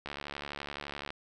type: click train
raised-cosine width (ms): 0.3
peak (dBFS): -22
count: 76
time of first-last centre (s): 0.06-1.105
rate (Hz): 71.8
effects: none